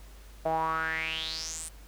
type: tone with band-pass filter sweep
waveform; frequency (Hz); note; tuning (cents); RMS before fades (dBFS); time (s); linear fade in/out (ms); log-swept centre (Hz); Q
sawtooth; 160.4; E3; -47; -32; 0.45-1.69; 10; 660 to 9400; 6.8
effects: added 50 Hz sine -47 dBFS peak until 1.87 s + pink hiss -56 dBFS RMS until 1.87 s